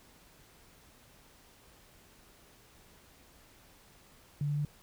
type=tone with pitch steps; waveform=sine; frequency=145.1 / 146.19 / 147.3 Hz; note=D3 / D3 / D3; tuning=-21 / -8 / +6 cents; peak=-29 dBFS; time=4.41-4.65 s; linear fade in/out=2 ms; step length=80 ms; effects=pink hiss -60 dBFS RMS until 4.82 s